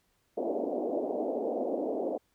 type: band-pass noise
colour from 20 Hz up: white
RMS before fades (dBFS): -32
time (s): 0.37-2.18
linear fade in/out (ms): 10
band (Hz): 240 to 680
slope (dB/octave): 48
effects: pink hiss -73 dBFS RMS until 2.34 s